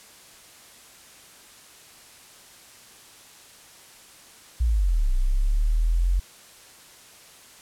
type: linear two-way sweep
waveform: sine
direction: down then up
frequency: 61.74 to 30.44 to 45.72 Hz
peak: -18 dBFS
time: 4.6-6.2 s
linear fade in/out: 10 ms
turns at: 5.12 s
effects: white hiss -49 dBFS RMS until 7.61 s + low-pass 11000 Hz 12 dB/octave